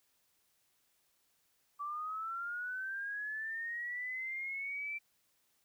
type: linear sweep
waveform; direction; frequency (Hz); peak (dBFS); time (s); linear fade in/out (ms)
sine; up; 1150 to 2346; -37; 1.79-4.99; 20
effects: white hiss -75 dBFS RMS until 5.64 s